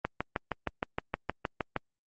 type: click train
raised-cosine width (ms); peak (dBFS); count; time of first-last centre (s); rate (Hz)
0.5; -14; 12; 0.05-1.763; 6.42
effects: Opus 24 kbps